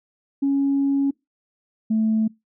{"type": "tone pair in turn", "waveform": "sine", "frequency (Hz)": [277.2, 219.6], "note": ["C#4", "A3"], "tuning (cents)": [0, -3], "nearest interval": "major third", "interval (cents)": 403, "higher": "first", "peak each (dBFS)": -16, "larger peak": "neither", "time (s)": [[0.42, 1.11], [1.9, 2.28]], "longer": "first", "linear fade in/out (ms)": 10, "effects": ["noise-tail reverb RT60 0.2 s tail -24 dB re dry", "tanh soft clip ceiling -13 dBFS"]}